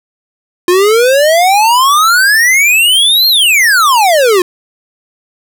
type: exponential two-way sweep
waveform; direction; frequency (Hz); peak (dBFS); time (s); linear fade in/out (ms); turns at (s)
square; up then down; 347.5 to 4286 to 347.5; -6; 0.68-4.42; 2; 3.28
effects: none